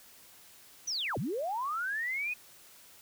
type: linear two-way sweep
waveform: sine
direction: down then up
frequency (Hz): 6160 to 98 to 2529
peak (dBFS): -31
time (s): 0.87-2.34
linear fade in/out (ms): 10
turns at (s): 1.18
effects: white hiss -56 dBFS RMS until 3.01 s